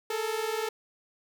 sawtooth tone pair together, 430.4 / 450.8 Hz, A4 / A4, -38 / +42 cents, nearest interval minor second, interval 80 cents, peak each -28 dBFS, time 0.1-0.69 s, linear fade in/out 5 ms, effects none

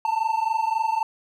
triangle tone pair together, 880 / 903.7 Hz, A5 / A5, 0 / +46 cents, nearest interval unison, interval 46 cents, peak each -22 dBFS, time 0.05-1.03 s, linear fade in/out 2 ms, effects none

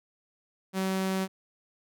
sawtooth tone, 190 Hz, F#3, 46 cents sharp, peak -23 dBFS, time 0.73-1.28 s, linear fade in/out 50 ms, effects none

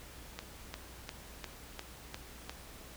click train, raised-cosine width 0.2 ms, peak -22 dBFS, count 7, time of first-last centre 0.39-2.495 s, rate 2.85 Hz, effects added 60 Hz sine -55 dBFS peak until 2.96 s + pink hiss -52 dBFS RMS until 2.96 s

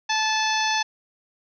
harmonic tone, 871 Hz, A5, 18 cents flat, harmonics 1 / 2 / 3 / 4 / 5 / 6 / 7, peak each -24 / -27 / -29 / -30 / -31 / -32 / -32 dBFS, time 0.09-0.83 s, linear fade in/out 10 ms, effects none

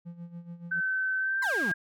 triangle tone with tremolo, 171.6 Hz, F3, 30 cents flat, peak -35 dBFS, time 0.05-0.81 s, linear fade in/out 20 ms, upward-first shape sine, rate 7 Hz, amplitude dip 75%
sine tone with pitch glide, 1532 to 1615.6 Hz, G6 to G#6, -40 to -48 cents, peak -26 dBFS, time 0.71-1.74 s, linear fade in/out 10 ms, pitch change +92 cents, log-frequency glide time 1.18-1.61 s
35% pulse exponential sweep, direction down, 1083 to 154.5 Hz, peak -30 dBFS, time 1.42-1.72 s, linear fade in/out 5 ms
effects none

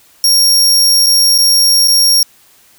sawtooth tone with dropouts, 5570 Hz, F8, 5 cents flat, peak -4 dBFS, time 0.24-2.23 s, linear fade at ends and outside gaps 2 ms, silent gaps 1.062-1.066 / 1.38-1.385 / 1.876-1.881 s, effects white hiss -47 dBFS RMS until 2.78 s

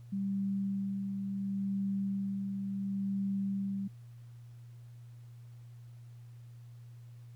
sine tone with tremolo, 196.3 Hz, G3, 3 cents sharp, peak -30 dBFS, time 0.12-3.88 s, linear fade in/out 10 ms, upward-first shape sine, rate 0.71 Hz, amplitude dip 35%, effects added 119 Hz sine -48 dBFS peak until 7.35 s + pink hiss -70 dBFS RMS until 7.35 s

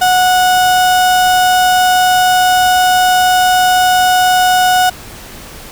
35% pulse tone, 734 Hz, F#5, 14 cents flat, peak -6 dBFS, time 0.01-4.9 s, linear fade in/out 10 ms, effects pink hiss -32 dBFS RMS until 5.71 s

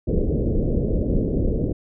pink low-pass noise, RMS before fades -21 dBFS, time 0.07-1.73 s, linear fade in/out 10 ms, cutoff 530 Hz, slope 48 dB/octave, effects none

